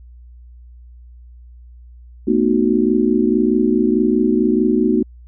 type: chord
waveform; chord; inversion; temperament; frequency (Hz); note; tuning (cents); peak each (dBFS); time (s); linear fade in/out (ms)
sine; B dominant seventh; third; just; 222.2 / 246.9 / 308.7 / 370.4; A3 / B3 / D#4 / F#4; +17 / 0 / -14 / +2; -18; 2.27-5.03; 10
effects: added 60 Hz sine -38 dBFS peak until 5.27 s